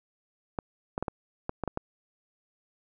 clicks, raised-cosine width 1 ms, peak -16 dBFS, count 8, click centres 0.588 / 0.979 / 1.026 / 1.082 / 1.494 / 1.637 / 1.677 / 1.774 s, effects none

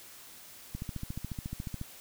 click train, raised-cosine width 5 ms, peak -24 dBFS, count 16, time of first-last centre 0.75-1.814 s, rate 14.1 Hz, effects white hiss -51 dBFS RMS until 2 s

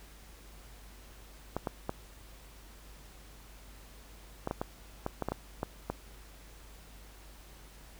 clicks, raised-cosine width 1 ms, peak -18 dBFS, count 12, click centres 1.566 / 1.672 / 1.894 / 4.474 / 4.511 / 4.615 / 5.064 / 5.223 / 5.286 / 5.32 / 5.631 / 5.9 s, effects added 50 Hz sine -52 dBFS peak until 7.99 s + pink hiss -56 dBFS RMS until 7.99 s

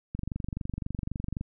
click train, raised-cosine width 5 ms, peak -20 dBFS, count 31, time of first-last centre 0.15-1.411 s, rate 23.8 Hz, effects none

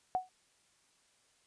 sine tone with exponential decay, 741 Hz, F#5, 2 cents sharp, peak -25 dBFS, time 0.15-0.29 s, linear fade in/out 0 ms, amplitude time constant 30 ms, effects white hiss -70 dBFS RMS until 1.46 s + resampled to 22050 Hz

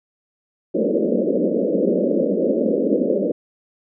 white band-pass noise, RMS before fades -19 dBFS, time 0.74-3.32 s, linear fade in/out 10 ms, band 180 to 580 Hz, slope 96 dB/octave, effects none

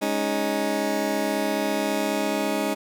20% pulse chord, Ab suspended fourth, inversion none, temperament just, 207.7 / 276.9 / 311.5 Hz, Ab3 / Db4 / Eb4, 0 / -2 / +2 cents, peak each -23 dBFS, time 0.01-2.75 s, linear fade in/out 20 ms, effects none

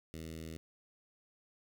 10% pulse tone with notch filter, 80.5 Hz, E2, 41 cents flat, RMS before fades -45 dBFS, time 0.14-0.57 s, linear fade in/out 0 ms, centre 1000 Hz, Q 0.59, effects none

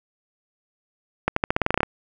accelerating click train, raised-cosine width 0.5 ms, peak -4 dBFS, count 12, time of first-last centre 1.28-1.832 s, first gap 84 ms, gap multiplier 0.89, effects none

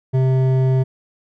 triangle tone with hard clipping, 130.81 Hz, C3, in tune, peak -15 dBFS, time 0.13-0.84 s, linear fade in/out 20 ms, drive 14 dB, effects none

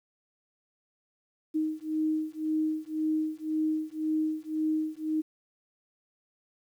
sine beating tone pair, 311.1 / 313 Hz, D#4 / D#4, 0 / +10 cents, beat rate 1.9 Hz, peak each -30 dBFS, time 1.54-5.22 s, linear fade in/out 20 ms, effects 10-bit

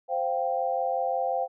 sine chord, C suspended fourth, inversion none, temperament equal, 523.3 / 698.5 / 784 Hz, C5 / F5 / G5, 0 / 0 / 0 cents, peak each -29 dBFS, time 0.08-1.48 s, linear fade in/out 50 ms, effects none

